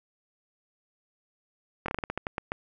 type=slowing click train; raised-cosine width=0.5 ms; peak=-15 dBFS; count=11; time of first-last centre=1.86-2.519 s; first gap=23 ms; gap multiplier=1.22; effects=none